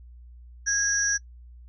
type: tone cluster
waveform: sine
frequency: 1643 / 5680 / 6050 Hz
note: G#6 / F8 / F#8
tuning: -19 / +28 / +38 cents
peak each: -25 / -27 / -29 dBFS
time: 0.66-1.18 s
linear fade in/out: 20 ms
effects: noise-tail reverb RT60 0.1 s tail -23 dB re dry + added 60 Hz sine -44 dBFS peak until 1.68 s